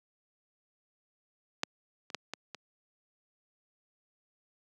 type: clicks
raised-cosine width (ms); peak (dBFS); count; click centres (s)
0.2; -11 / -30 / -16 / -19 / -24; 5; 1.634 / 2.102 / 2.147 / 2.336 / 2.547
effects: high-pass 200 Hz 12 dB/octave